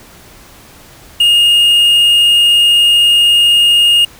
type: tone with quantisation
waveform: triangle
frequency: 2844 Hz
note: F7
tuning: 31 cents sharp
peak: -4 dBFS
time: 1.2-4.05 s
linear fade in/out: 5 ms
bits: 5
effects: pink hiss -39 dBFS RMS until 4.19 s